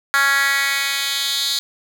10% pulse tone with high-pass filter sweep, 277.2 Hz, C#4, in tune, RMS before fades -19 dBFS, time 0.14-1.59 s, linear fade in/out 0 ms, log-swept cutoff 1500 to 4000 Hz, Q 2.9, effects none

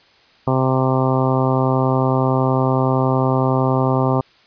harmonic tone, 130.81 Hz, C3, in tune, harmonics 1 / 2 / 3 / 4 / 5 / 6 / 7 / 8 / 9, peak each -18 / -21 / -23 / -24 / -25 / -26 / -26 / -27 / -28 dBFS, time 0.47-4.21 s, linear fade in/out 5 ms, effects white hiss -52 dBFS RMS until 4.46 s + resampled to 11025 Hz

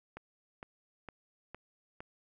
click train, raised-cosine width 0.5 ms, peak -29 dBFS, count 5, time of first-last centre 0.17-2.005 s, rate 2.18 Hz, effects none

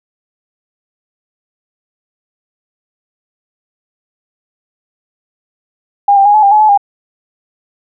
sine tone with pitch steps, 808 / 789 / 824 / 855 / 798 / 850 / 859 / 808 Hz, G#5 / G5 / G#5 / A5 / G5 / G#5 / A5 / G#5, -48 / +11 / -14 / -50 / +31 / +40 / -42 / -48 cents, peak -4 dBFS, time 6.08-6.776 s, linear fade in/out 5 ms, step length 87 ms, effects none

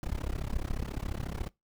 brown noise with amplitude modulation, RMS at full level -30 dBFS, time 0.03-1.49 s, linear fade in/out 0 ms, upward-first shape sine, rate 34.2 Hz, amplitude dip 100%, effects noise-tail reverb RT60 0.2 s tail -23 dB re dry

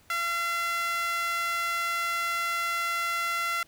sawtooth tone with high-pass filter, 682 Hz, F5, 41 cents flat, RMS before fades -29 dBFS, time 0.1-3.63 s, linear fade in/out 2 ms, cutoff 1600 Hz, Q 5.3, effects pink hiss -60 dBFS RMS until 3.67 s

